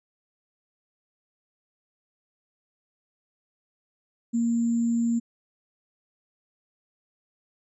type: tone with sample-and-hold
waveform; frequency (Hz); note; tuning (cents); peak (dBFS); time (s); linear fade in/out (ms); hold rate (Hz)
sine; 233.1; A#3; 0; -21; 4.33-5.2; 20; 7350
effects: resampled to 24000 Hz